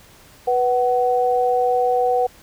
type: tone pair together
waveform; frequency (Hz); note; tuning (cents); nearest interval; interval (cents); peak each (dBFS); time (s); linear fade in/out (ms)
sine; 491.9 / 749; B4 / F#5; -7 / +21; perfect fifth; 728; -18 / -18; 0.47-2.27; 10
effects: pink hiss -48 dBFS RMS until 2.42 s